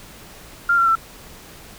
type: tone with pitch steps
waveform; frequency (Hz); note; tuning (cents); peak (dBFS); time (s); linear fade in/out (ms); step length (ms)
sine; 1394 / 1365.3 / 1337.2; F6 / F6 / E6; -4 / -40 / +24; -13; 0.69-0.954; 5; 88
effects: pink hiss -42 dBFS RMS until 1.78 s